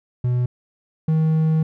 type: tone pair in turn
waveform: triangle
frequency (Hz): 123.6 / 158.36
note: B2 / D#3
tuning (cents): +2 / +31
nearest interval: major third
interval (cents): 429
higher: second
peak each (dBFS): -15 / -13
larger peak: second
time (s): 0.24-0.46 / 1.08-1.63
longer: second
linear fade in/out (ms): 5
effects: none